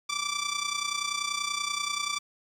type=tone with amplitude modulation; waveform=10% pulse; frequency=1167 Hz; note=D6; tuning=11 cents flat; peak=-17 dBFS; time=0.09-2.19 s; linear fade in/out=10 ms; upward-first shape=sine; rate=30.4 Hz; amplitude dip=70%; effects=low-pass 9000 Hz 12 dB/octave + 9-bit